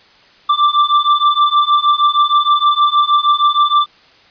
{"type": "beating tone pair", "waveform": "square", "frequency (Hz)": [1173, 1179.4], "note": ["D6", "D6"], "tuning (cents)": [-2, 7], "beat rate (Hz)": 6.4, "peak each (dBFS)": [-14, -13], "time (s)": [0.49, 3.86], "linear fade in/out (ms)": 10, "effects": ["white hiss -47 dBFS RMS until 4.3 s", "resampled to 11025 Hz"]}